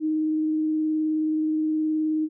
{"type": "tone with vibrato", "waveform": "sine", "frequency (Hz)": 311.1, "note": "D#4", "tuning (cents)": 0, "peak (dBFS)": -21, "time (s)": [0, 2.29], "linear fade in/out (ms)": 50, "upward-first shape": "sine", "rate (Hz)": 19, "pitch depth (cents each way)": 12, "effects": []}